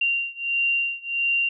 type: beating tone pair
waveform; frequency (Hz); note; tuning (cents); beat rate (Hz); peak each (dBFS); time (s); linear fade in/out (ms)
sine; 2768 / 2769.5; F7 / F7; -16 / -15; 1.5; -24 / -25; 0.01-1.49; 5
effects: none